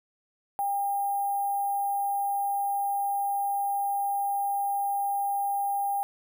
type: tone with sample-and-hold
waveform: sine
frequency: 803 Hz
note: G5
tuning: 41 cents sharp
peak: -25 dBFS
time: 0.59-6.03 s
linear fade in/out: 0 ms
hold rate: 11025 Hz
effects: none